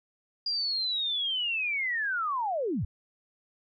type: linear sweep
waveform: sine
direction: down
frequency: 4846 to 65.41 Hz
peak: -27 dBFS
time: 0.46-2.85 s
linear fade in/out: 5 ms
effects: none